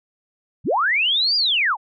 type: linear two-way sweep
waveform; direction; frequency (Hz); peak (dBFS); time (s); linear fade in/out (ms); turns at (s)
sine; up then down; 69.3 to 4911 to 734; -16; 0.64-1.77; 50; 1.36
effects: none